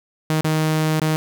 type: tone with dropouts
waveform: sawtooth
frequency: 156.5 Hz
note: D#3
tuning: 10 cents sharp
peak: -13 dBFS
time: 0.3-1.16 s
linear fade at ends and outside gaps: 0 ms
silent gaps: 0.41-0.445 / 0.998-1.017 s
effects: none

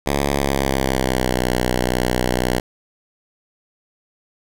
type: tone with pitch glide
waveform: 5% pulse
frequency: 70.4 to 62 Hz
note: C#2 to B1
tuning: +27 to +7 cents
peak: -6 dBFS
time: 0.06-2.6 s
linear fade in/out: 5 ms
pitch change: -220 cents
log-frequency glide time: 0.3-1.43 s
effects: none

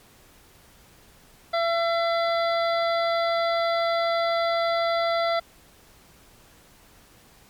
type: harmonic tone with a mistuned harmonic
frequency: 674 Hz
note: E5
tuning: 38 cents sharp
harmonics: 1 / 2 / 3 / 5 / 6 / 7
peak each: -22 / -28 / -32 / -36 / -38 / -39 dBFS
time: 1.53-5.4 s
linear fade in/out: 10 ms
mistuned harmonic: 5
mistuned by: +36 cents
effects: pink hiss -54 dBFS RMS until 7.49 s + MP3 96 kbps

